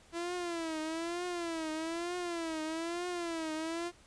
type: tone with vibrato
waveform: sawtooth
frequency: 334.1 Hz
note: E4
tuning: 23 cents sharp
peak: -31 dBFS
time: 0.12-3.92 s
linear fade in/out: 50 ms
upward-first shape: triangle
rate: 1.1 Hz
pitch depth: 130 cents each way
effects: pink hiss -61 dBFS RMS until 4.06 s + resampled to 22050 Hz